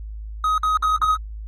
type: tone bursts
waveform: triangle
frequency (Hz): 1261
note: D#6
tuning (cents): +23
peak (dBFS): -15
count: 4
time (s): 0.44-1.156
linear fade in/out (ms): 2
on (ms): 140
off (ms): 52
effects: added 53 Hz sine -30 dBFS peak until 1.47 s + AAC 32 kbps